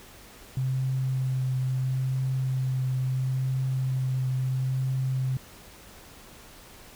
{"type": "tone with vibrato", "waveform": "sine", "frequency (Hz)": 130.4, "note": "C3", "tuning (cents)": -5, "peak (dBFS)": -24, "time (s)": [0.57, 5.37], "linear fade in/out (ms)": 2, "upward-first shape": "triangle", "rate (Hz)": 0.74, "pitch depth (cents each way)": 15, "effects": ["pink hiss -49 dBFS RMS until 6.95 s"]}